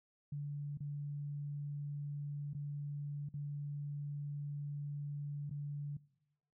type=tone with dropouts; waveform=sine; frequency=144.7 Hz; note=D3; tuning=25 cents flat; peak=-38 dBFS; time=0.32-5.97 s; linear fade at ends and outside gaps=5 ms; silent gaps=0.774-0.804 / 2.534-2.547 / 3.289-3.339 / 5.497-5.509 s; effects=noise-tail reverb RT60 1.0 s tail -22 dB re dry